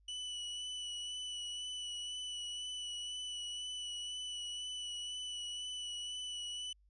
40% pulse tone with vibrato, 2962 Hz, F#7, 1 cent sharp, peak -39 dBFS, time 0.08-6.73 s, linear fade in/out 5 ms, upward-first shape sine, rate 2 Hz, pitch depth 19 cents each way, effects added 50 Hz sine -65 dBFS peak until 6.89 s + resampled to 24000 Hz

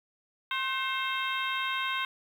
harmonic tone with a mistuned harmonic, 531 Hz, C5, 25 cents sharp, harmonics 2 / 3 / 4 / 5 / 6 / 7, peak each -33 / -35 / -36 / -37 / -38 / -38 dBFS, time 0.51-2.05 s, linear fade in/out 2 ms, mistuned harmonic 3, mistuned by -61 cents, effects 9-bit

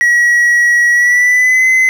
triangle tone with pitch glide, 1917 to 2043 Hz, A#6 to C7, +48 to -42 cents, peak -5 dBFS, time 0.01-1.89 s, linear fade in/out 0 ms, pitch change +110 cents, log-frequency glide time 0.91-1.67 s, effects 7-bit

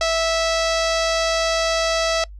sawtooth tone with low-pass filter, 656 Hz, E5, 9 cents flat, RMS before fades -20 dBFS, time 0.01-2.24 s, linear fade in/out 2 ms, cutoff 5400 Hz, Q 2.5, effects noise-tail reverb RT60 0.1 s tail -23 dB re dry + added 50 Hz sine -35 dBFS peak until 2.39 s

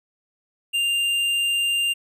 triangle tone with tanh clipping, 2794 Hz, F7, in tune, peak -21 dBFS, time 0.73-1.94 s, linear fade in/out 20 ms, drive 14 dB, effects none

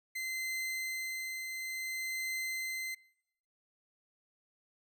40% pulse tone with tremolo, 2066 Hz, C7, 22 cents flat, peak -33 dBFS, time 0.15-2.95 s, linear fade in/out 10 ms, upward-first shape triangle, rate 0.57 Hz, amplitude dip 40%, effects noise-tail reverb RT60 0.8 s tail -24 dB re dry

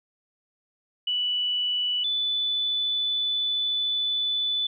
sine tone pair in turn, 2960 / 3487 Hz, F#7 / A7, 0 / -16 cents, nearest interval minor third, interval 284 cents, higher second, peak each -23 dBFS, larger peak neither, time 1.07-2.04 / 2.04-4.67 s, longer second, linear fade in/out 5 ms, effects none

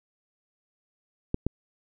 clicks, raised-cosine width 3 ms, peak -12 dBFS, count 2, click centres 1.344 / 1.466 s, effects none

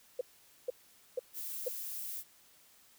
sine tone bursts, 504 Hz, B4, 35 cents sharp, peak -30 dBFS, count 4, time 0.19-1.684 s, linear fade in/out 5 ms, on 21 ms, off 470 ms
violet noise, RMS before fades -41 dBFS, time 1.33-2.24 s, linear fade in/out 50 ms
effects white hiss -63 dBFS RMS until 2.98 s

